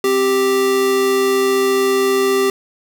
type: tone pair together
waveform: square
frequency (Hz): 261.1 / 392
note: C4 / G4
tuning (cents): -3 / 0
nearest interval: perfect fifth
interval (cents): 703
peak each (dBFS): -24 / -14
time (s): 0.04-2.5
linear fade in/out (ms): 2
effects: none